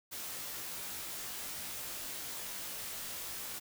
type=noise with comb filter; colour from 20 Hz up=white; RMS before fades=-42 dBFS; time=0.11-3.6 s; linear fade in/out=20 ms; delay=19 ms; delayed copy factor=-0.9; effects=none